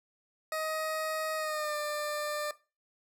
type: tone with pitch glide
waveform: 20% pulse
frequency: 629 to 596.4 Hz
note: D#5 to D5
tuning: +19 to +27 cents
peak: -27 dBFS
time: 0.52-2.51 s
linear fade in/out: 2 ms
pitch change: -92 cents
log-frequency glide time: 1.36-1.76 s
effects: noise-tail reverb RT60 0.3 s tail -18 dB re dry